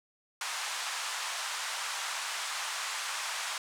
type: band-pass noise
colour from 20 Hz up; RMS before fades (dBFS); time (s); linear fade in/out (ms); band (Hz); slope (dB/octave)
pink; -36; 0.41-3.58; 2; 870 to 9200; 24
effects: none